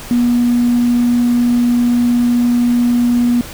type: tone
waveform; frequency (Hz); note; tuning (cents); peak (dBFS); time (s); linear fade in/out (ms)
triangle; 241.2; B3; -41; -6; 0.11-3.41; 0
effects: tanh soft clip ceiling -7 dBFS + pink hiss -31 dBFS RMS until 3.53 s